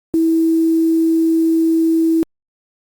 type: tone with quantisation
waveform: sine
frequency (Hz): 325.9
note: E4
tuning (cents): -20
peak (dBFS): -11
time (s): 0.14-2.23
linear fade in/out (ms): 0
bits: 6
effects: Opus 48 kbps